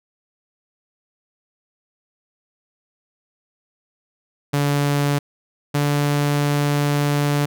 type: tone pair in turn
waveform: sawtooth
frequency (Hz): 143.6 / 145.02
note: D3 / D3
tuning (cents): -39 / -22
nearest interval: unison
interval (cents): 17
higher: second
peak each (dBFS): -13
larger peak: neither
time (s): 4.53-5.19 / 5.74-7.46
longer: second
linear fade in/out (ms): 10
effects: none